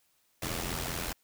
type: noise with amplitude modulation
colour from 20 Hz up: pink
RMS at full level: -32 dBFS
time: 0.42-1.13 s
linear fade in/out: 5 ms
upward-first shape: sine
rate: 84.9 Hz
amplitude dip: 70%
effects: white hiss -71 dBFS RMS until 1.23 s